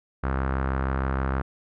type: tone with low-pass filter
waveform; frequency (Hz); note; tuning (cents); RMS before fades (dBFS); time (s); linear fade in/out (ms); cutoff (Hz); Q
sawtooth; 66.4; C2; +26; -26; 0.23-1.42; 10; 1400; 2.8
effects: none